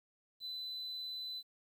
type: tone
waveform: triangle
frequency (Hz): 4011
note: B7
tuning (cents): +26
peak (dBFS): -38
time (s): 0.4-1.43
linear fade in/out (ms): 50
effects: tanh soft clip ceiling -36 dBFS + 11-bit